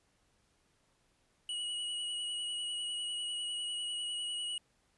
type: tone with vibrato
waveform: square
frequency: 2917 Hz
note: F#7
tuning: 25 cents flat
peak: -36 dBFS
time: 1.49-4.58 s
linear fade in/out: 2 ms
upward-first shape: triangle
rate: 10 Hz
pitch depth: 25 cents each way
effects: pink hiss -73 dBFS RMS until 4.97 s + resampled to 24000 Hz